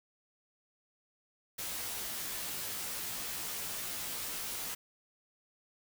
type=noise with comb filter; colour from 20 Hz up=white; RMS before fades=-39 dBFS; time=1.58-4.75 s; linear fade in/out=10 ms; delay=15 ms; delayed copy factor=-0.85; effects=none